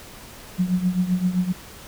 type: tone with tremolo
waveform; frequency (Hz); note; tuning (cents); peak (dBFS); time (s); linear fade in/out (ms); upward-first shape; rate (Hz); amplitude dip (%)
sine; 181.8; F#3; -30; -15; 0.58-1.53; 20; triangle; 7.7; 85
effects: pink hiss -42 dBFS RMS until 1.87 s